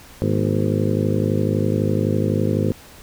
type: harmonic tone with a mistuned harmonic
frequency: 51.91 Hz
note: G#1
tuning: in tune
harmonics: 2 / 3 / 4 / 5 / 6 / 7 / 8 / 9 / 10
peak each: -22 / -24 / -25 / -26 / -27 / -27 / -28 / -29 / -29 dBFS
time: 0.22-2.72 s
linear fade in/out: 0 ms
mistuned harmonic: 5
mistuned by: -120 cents
effects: pink hiss -44 dBFS RMS until 3.02 s